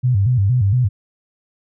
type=tone with vibrato; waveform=sine; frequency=111.4 Hz; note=A2; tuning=22 cents sharp; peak=-12 dBFS; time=0.03-0.89 s; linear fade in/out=20 ms; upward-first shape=square; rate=4.3 Hz; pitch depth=210 cents each way; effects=none